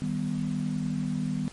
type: chord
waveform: sine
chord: Eb augmented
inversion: none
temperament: equal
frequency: 155.56 / 196 / 246.9 Hz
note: Eb3 / G3 / B3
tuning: 0 / 0 / 0 cents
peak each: -31 dBFS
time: 0.02-1.48 s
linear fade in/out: 0 ms
effects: pink hiss -48 dBFS RMS until 1.52 s + MP3 48 kbps